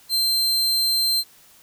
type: tone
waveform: 40% pulse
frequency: 4140 Hz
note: C8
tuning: 19 cents flat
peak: -17 dBFS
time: 0.09-1.24 s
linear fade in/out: 50 ms
effects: white hiss -52 dBFS RMS until 1.62 s